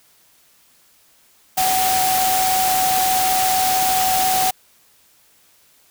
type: tone in noise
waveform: sine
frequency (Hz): 751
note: F#5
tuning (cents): +26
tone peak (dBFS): -17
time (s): 1.57-4.51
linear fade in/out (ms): 10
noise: white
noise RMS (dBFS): -21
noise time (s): 1.57-4.51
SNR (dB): +1
effects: white hiss -55 dBFS RMS until 5.9 s